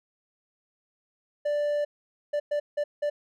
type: tone bursts at uneven times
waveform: triangle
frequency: 587.3 Hz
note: D5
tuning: in tune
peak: -22 dBFS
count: 5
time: 1.45-1.85 / 2.33-2.4 / 2.51-2.6 / 2.77-2.84 / 3.02-3.1 s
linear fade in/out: 10 ms
effects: none